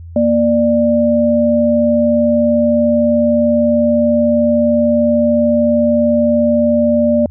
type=tone pair together; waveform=sine; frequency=234.8 / 591.7 Hz; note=A#3 / D5; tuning=+13 / +13 cents; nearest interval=octave + major third; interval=1600 cents; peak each=-12 dBFS; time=0.16-7.26 s; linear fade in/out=2 ms; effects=added 84 Hz sine -29 dBFS peak until 7.3 s